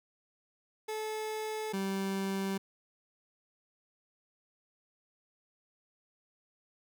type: tone pair in turn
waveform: 30% pulse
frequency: 433.3 / 194.13 Hz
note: A4 / G3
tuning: -27 / -17 cents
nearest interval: octave + major second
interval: 1390 cents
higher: first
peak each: -32 / -29 dBFS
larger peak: second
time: 0.88-1.73 / 1.73-2.58 s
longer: neither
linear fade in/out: 10 ms
effects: none